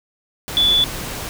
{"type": "tone in noise", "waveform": "sine", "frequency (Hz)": 3455, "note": "A7", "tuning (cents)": -32, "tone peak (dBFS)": -12, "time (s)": [0.57, 0.84], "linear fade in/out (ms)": 0, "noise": "pink", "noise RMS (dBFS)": -28, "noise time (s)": [0.48, 1.29], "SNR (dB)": 13, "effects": []}